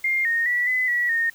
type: tone with pitch steps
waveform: sine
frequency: 2114 / 1852 / 1949 / 2015 / 1934 / 1842 Hz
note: C7 / A#6 / B6 / B6 / B6 / A#6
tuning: +17 / -12 / -23 / +34 / -37 / -21 cents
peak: -19 dBFS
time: 0.04-1.3 s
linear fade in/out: 5 ms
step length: 210 ms
effects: white hiss -51 dBFS RMS until 1.34 s